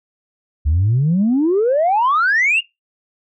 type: exponential sweep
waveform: sine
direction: up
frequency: 69.6 to 2893 Hz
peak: -11 dBFS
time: 0.65-2.61 s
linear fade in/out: 20 ms
effects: noise-tail reverb RT60 0.2 s tail -22 dB re dry + tanh soft clip ceiling -9 dBFS